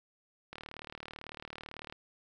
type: click train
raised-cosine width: 0.3 ms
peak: -27 dBFS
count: 54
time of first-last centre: 0.53-1.925 s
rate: 38 Hz
effects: none